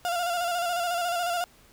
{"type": "tone with vibrato", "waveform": "35% pulse", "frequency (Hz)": 698.5, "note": "F5", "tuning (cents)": 0, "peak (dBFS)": -24, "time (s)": [0.05, 1.44], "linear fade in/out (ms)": 0, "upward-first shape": "square", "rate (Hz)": 14, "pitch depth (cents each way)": 37, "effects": ["pink hiss -57 dBFS RMS until 1.72 s"]}